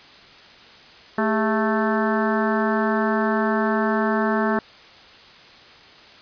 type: harmonic tone with a mistuned harmonic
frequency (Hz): 220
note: A3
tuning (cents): 0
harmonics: 1 / 2 / 3 / 4 / 5 / 6 / 7 / 8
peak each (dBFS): -22 / -25 / -27 / -28 / -29 / -30 / -30 / -31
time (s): 1.18-4.59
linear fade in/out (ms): 2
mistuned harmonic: 2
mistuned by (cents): -130
effects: white hiss -46 dBFS RMS until 6.21 s + resampled to 11025 Hz